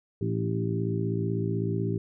harmonic tone with a mistuned harmonic, 56 Hz, A1, 31 cents sharp, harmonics 2 / 3 / 4 / 5 / 6 / 7, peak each -29 / -31 / -37 / -37 / -36 / -33 dBFS, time 0.21-1.98 s, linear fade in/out 5 ms, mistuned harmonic 6, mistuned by -33 cents, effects none

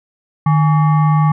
sine tone with frequency modulation, 152.8 Hz, D#3, 31 cents flat, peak -9 dBFS, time 0.46-1.32 s, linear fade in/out 5 ms, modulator 984 Hz, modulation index 0.58, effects none

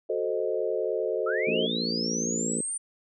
sine chord, F# diminished seventh, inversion none, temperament equal, 370 / 440 / 523.3 / 622.3 Hz, F#4 / A4 / C5 / Eb5, 0 / 0 / 0 / 0 cents, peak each -32 / -29 / -31 / -32 dBFS, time 0.09-1.67 s, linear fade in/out 10 ms
sine linear sweep, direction up, 1244.5 to 9140 Hz, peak -29 dBFS, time 1.26-2.78 s, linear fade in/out 10 ms
harmonic tone, 57.3 Hz, A#1, 29 cents flat, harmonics 3 / 4 / 5 / 6 / 7 / 8 / 9, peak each -36 / -32 / -37 / -38 / -39 / -37 / -41 dBFS, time 1.47-2.61 s, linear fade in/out 5 ms
effects none

